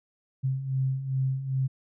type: beating tone pair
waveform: sine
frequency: 130.81 / 133.31 Hz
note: C3 / C3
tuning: 0 / +33 cents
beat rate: 2.5 Hz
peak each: -32 / -26 dBFS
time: 0.43-1.68 s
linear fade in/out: 20 ms
effects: none